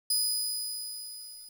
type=tone with level ramp; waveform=20% pulse; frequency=4978 Hz; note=D#8; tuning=in tune; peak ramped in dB=-18 to -40 dBFS; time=0.1-1.49 s; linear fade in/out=5 ms; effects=10-bit